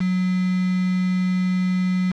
sine tone with quantisation, 183.7 Hz, F#3, 12 cents flat, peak -18 dBFS, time 0-2.12 s, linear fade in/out 10 ms, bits 5, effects low-pass 4000 Hz 12 dB/octave

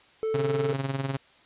triangle tone, 440.5 Hz, A4, 2 cents sharp, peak -23 dBFS, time 0.23-0.73 s, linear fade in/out 0 ms
sawtooth tone with tremolo, 136 Hz, C#3, 33 cents flat, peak -21 dBFS, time 0.34-1.17 s, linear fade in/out 5 ms, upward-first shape sine, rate 20 Hz, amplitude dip 70%
effects white hiss -57 dBFS RMS until 1.45 s + resampled to 8000 Hz

